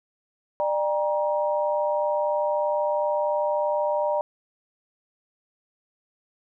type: tone cluster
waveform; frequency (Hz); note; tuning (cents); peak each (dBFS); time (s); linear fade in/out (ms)
sine; 597 / 801 / 944; D5 / G5 / A#5; +28 / +37 / +22; -23 / -31 / -27; 0.6-4.21; 0
effects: none